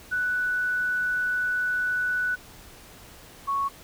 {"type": "tone pair in turn", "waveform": "sine", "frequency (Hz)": [1484, 1108.2], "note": ["F#6", "C#6"], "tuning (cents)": [5, -1], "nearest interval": "perfect fourth", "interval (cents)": 506, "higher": "first", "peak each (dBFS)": -23, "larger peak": "neither", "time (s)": [[0.11, 2.36], [3.47, 3.69]], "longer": "first", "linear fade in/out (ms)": 20, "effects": ["pink hiss -48 dBFS RMS until 3.83 s"]}